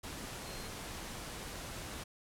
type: tone in noise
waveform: sine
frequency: 4186 Hz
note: C8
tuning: in tune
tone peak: -52 dBFS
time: 0.45-0.68 s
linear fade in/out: 10 ms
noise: pink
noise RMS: -44 dBFS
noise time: 0.03-2.04 s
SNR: -11 dB
effects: low-pass 12000 Hz 12 dB/octave